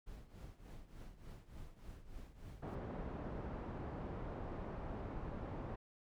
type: noise with tremolo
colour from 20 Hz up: brown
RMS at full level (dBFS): -49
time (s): 0.06-2.76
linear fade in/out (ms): 20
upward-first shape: triangle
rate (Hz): 3.4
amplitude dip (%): 80
type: low-pass noise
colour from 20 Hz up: pink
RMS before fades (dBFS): -45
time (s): 2.62-5.76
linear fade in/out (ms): 10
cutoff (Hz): 910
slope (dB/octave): 12
effects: none